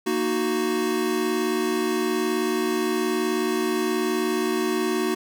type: chord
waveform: square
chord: D# minor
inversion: second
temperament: equal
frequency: 233.1 / 311.1 / 370 Hz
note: A#3 / D#4 / F#4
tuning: 0 / 0 / 0 cents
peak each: -29 / -28 / -25 dBFS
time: 0.06-5.15 s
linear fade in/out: 10 ms
effects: none